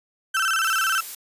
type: tone with vibrato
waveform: 35% pulse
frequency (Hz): 1433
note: F6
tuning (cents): +44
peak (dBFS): -18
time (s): 0.34-1.01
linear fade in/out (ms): 10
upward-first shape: square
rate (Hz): 18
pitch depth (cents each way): 130
type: noise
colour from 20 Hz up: blue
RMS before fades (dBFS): -33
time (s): 0.63-1.15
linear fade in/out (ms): 5
effects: resampled to 32000 Hz